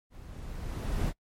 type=noise with level ramp; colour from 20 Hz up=brown; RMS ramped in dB=-48 to -27 dBFS; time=0.1-1.13 s; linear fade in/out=50 ms; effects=noise-tail reverb RT60 0.1 s tail -23 dB re dry + MP3 64 kbps